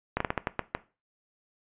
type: slowing click train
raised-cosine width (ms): 0.5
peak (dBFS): -11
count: 8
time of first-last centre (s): 0.17-0.75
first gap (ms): 34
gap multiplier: 1.29
effects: noise-tail reverb RT60 0.3 s tail -17 dB re dry + resampled to 8000 Hz